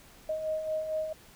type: beating tone pair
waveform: sine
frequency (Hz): 622.3 / 626.7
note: D#5 / D#5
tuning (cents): 0 / +12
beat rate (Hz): 4.4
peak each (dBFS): -39 / -30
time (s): 0.29-1.13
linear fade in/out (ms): 5
effects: pink hiss -55 dBFS RMS until 1.35 s